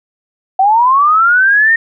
sine linear sweep, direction up, 744 to 1855 Hz, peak -6 dBFS, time 0.59-1.76 s, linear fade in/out 5 ms, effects none

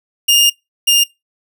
sawtooth tone pair in turn, 2826 / 2814 Hz, F7 / F7, +20 / +12 cents, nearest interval unison, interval 8 cents, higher first, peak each -5 dBFS, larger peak neither, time 0.28-0.5 / 0.87-1.04 s, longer first, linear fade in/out 10 ms, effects noise-tail reverb RT60 0.2 s tail -23 dB re dry

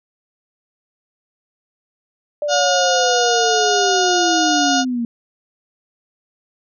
sine linear sweep, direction down, 594 to 230 Hz, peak -18 dBFS, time 2.42-5.05 s, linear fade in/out 2 ms
harmonic tone, 719 Hz, F#5, 50 cents flat, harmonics 1 / 2 / 4 / 5 / 6 / 7 / 8 / 9, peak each -18 / -21 / -25 / -26 / -26 / -26 / -26 / -25 dBFS, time 2.48-4.85 s, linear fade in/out 50 ms
effects none

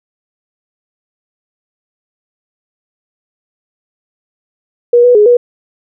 sine tone with pitch steps, 480 / 490.6 / 418.2 / 484.8 Hz, B4 / B4 / G#4 / B4, -49 / -12 / +12 / -32 cents, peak -3 dBFS, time 4.93-5.37 s, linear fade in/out 5 ms, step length 110 ms, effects none

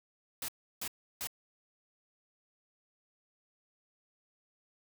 white noise bursts, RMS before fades -38 dBFS, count 3, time 0.42-1.272 s, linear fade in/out 2 ms, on 64 ms, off 330 ms, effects none

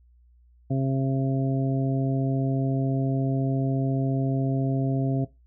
harmonic tone, 134.2 Hz, C3, 44 cents sharp, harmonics 1 / 2 / 3 / 4 / 5, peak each -23 / -27 / -36 / -39 / -35 dBFS, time 0.7-5.25 s, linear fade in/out 10 ms, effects noise-tail reverb RT60 0.2 s tail -17 dB re dry + added 60 Hz sine -54 dBFS peak until 5.46 s

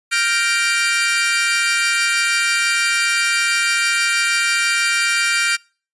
sawtooth chord, G minor seventh, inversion third, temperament equal, 1396.9 / 1568 / 1864.7 / 2349 Hz, F6 / G6 / Bb6 / D7, 0 / 0 / 0 / 0 cents, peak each -17 / -20 / -20 / -16 dBFS, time 0.11-5.57 s, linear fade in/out 20 ms, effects noise-tail reverb RT60 0.4 s tail -26 dB re dry + resampled to 24000 Hz

